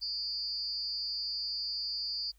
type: tone with amplitude modulation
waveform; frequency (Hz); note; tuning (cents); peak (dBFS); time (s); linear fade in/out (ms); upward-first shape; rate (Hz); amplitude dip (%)
sine; 4700; D8; +1; -29; 0.01-2.32; 20; sine; 288; 90
effects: added 50 Hz sine -61 dBFS peak until 2.38 s + white hiss -72 dBFS RMS until 2.38 s